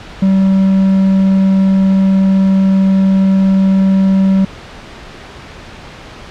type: tone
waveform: triangle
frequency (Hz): 192.3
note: G3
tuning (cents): -33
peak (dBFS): -5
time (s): 0.22-4.45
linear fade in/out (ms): 5
effects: pink hiss -32 dBFS RMS until 6.3 s + low-pass 4000 Hz 12 dB/octave